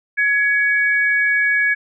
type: tone pair together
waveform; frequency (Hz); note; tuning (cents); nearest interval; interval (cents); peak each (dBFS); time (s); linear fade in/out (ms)
sine; 1677.9 / 2253; G#6 / C#7; +17 / +28; perfect fourth; 511; -15 / -19; 0.17-1.75; 20
effects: none